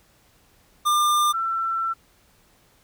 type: tone pair in turn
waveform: square / sine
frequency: 1198 / 1342.3 Hz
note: D6 / E6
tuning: +34 / +31 cents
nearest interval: major second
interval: 197 cents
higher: second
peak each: -18 / -22 dBFS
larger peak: first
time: 0.85-1.33 / 1.33-1.94 s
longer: second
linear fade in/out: 20 ms
effects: pink hiss -59 dBFS RMS until 2.83 s